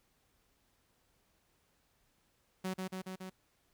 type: tone with echo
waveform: sawtooth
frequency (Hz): 187.1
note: F#3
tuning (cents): +20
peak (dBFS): -31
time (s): 2.64-2.74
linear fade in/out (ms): 10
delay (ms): 140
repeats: 4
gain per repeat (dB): -2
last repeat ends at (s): 3.3
effects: pink hiss -74 dBFS RMS until 3.73 s